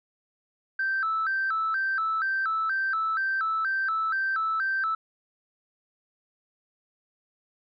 sine tone with vibrato, 1432 Hz, F6, 43 cents sharp, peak -23 dBFS, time 0.79-4.95 s, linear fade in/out 5 ms, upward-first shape square, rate 2.1 Hz, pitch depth 150 cents each way, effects tanh soft clip ceiling -20 dBFS

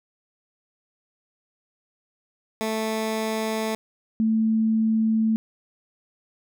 15% pulse / sine tone pair in turn, 220 / 221.3 Hz, A3 / A3, 0 / +10 cents, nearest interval unison, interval 10 cents, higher second, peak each -18 dBFS, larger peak neither, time 2.61-3.75 / 4.2-5.36 s, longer second, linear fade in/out 0 ms, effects none

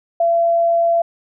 sine tone, 677 Hz, E5, 46 cents sharp, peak -12 dBFS, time 0.2-1.02 s, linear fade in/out 5 ms, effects none

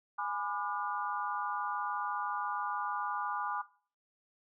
sine chord, G# diminished seventh, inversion none, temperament just, 830.6 / 996.7 / 1196.1 / 1435.3 Hz, G#5 / B5 / D6 / F6, 0 / +16 / +31 / +47 cents, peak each -38 / -39 / -37 / -40 dBFS, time 0.18-3.62 s, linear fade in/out 10 ms, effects noise-tail reverb RT60 0.4 s tail -18 dB re dry

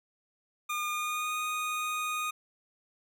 25% pulse tone with pitch glide, 1213 to 1237.8 Hz, D#6 to D#6, -44 to -9 cents, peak -27 dBFS, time 0.69-2.31 s, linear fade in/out 10 ms, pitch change +35 cents, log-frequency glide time 0.91-1.34 s, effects none

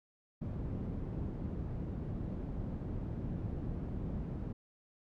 white low-pass noise, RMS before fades -39 dBFS, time 0.41-4.53 s, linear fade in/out 10 ms, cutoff 180 Hz, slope 12 dB/octave, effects none

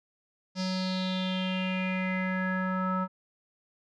square tone with low-pass filter sweep, 186.2 Hz, F#3, 11 cents sharp, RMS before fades -30 dBFS, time 0.55-3.08 s, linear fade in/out 50 ms, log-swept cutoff 5200 to 1200 Hz, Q 6.1, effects none

